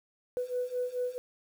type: beating tone pair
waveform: sine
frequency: 493.9 / 498.5 Hz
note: B4 / B4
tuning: 0 / +16 cents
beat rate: 4.6 Hz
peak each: -34 / -32 dBFS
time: 0.37-1.18 s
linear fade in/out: 0 ms
effects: tanh soft clip ceiling -23 dBFS + 9-bit